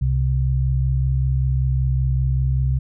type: tone pair together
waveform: sine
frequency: 65.59 / 130.81 Hz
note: C2 / C3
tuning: +5 / 0 cents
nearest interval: octave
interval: 1195 cents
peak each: -19 dBFS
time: 0.01-2.79 s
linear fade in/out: 10 ms
effects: none